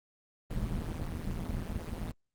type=noise with amplitude modulation; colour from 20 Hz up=brown; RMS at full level=-31 dBFS; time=0.5-2.12 s; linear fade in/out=10 ms; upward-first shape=sine; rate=163 Hz; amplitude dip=95%; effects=Opus 24 kbps